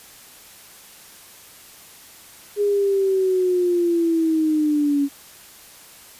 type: linear sweep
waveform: sine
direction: down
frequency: 413.3 to 279.1 Hz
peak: -16 dBFS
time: 2.56-5.09 s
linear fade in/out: 50 ms
effects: white hiss -45 dBFS RMS until 6.19 s + resampled to 32000 Hz